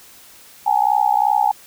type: tone with amplitude modulation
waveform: sine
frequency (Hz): 830.6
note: G#5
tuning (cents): 0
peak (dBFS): -9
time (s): 0.66-1.52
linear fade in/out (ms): 10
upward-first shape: sine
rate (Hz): 62.8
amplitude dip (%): 100
effects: white hiss -45 dBFS RMS until 1.66 s